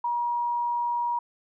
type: tone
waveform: sine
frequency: 955 Hz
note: A#5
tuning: 42 cents sharp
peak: -24 dBFS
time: 0.04-1.19 s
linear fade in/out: 5 ms
effects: none